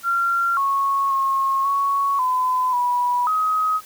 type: tone with pitch steps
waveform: sine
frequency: 1377 / 1101 / 1083 / 1112 / 1013 / 978 / 1264 Hz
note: F6 / C#6 / C#6 / C#6 / B5 / B5 / D#6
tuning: -25 / -12 / -41 / +5 / +44 / -17 / +27 cents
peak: -17 dBFS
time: 0.03-3.81 s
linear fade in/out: 50 ms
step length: 540 ms
effects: white hiss -45 dBFS RMS until 3.85 s